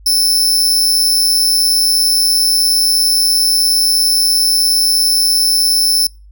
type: tone with amplitude modulation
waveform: sawtooth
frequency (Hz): 5274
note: E8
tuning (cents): 0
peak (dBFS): -4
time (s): 0.06-6.07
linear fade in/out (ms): 5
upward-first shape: sine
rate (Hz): 183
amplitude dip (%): 75
effects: noise-tail reverb RT60 0.3 s tail -25 dB re dry + added 50 Hz sine -37 dBFS peak until 6.31 s